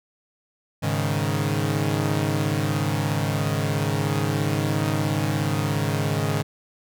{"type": "chord", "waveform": "sawtooth", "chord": "Ab suspended fourth", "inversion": "none", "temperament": "equal", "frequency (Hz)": [103.83, 138.59, 155.56], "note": ["Ab2", "Db3", "Eb3"], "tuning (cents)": [0, 0, 0], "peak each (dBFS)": -22, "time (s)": [0.82, 6.43], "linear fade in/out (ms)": 20, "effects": []}